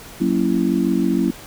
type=chord; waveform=sine; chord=F# dominant seventh; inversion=none; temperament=just; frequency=185 / 231.2 / 277.5 / 333 Hz; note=F#3 / A#3 / C#4 / E4; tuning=0 / -14 / +2 / +18 cents; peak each=-21 dBFS; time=0.2-1.31 s; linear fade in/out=10 ms; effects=pink hiss -39 dBFS RMS until 1.46 s